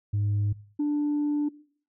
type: tone pair in turn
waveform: sine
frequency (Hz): 102.9 / 294.2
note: G#2 / D4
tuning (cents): -16 / +3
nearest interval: octave + tritone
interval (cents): 1819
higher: second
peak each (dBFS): -21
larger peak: neither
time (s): 0.13-0.53 / 0.79-1.49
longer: second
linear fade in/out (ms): 10
effects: noise-tail reverb RT60 0.5 s tail -20 dB re dry + tanh soft clip ceiling -21 dBFS